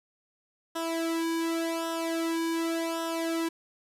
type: tone with flanger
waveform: sawtooth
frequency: 330 Hz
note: E4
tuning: 2 cents sharp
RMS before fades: -30 dBFS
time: 0.75-3.49 s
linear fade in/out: 10 ms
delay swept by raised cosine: 0.44 to 1.54 ms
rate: 0.88 Hz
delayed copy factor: -0.85
effects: resampled to 32000 Hz + 9-bit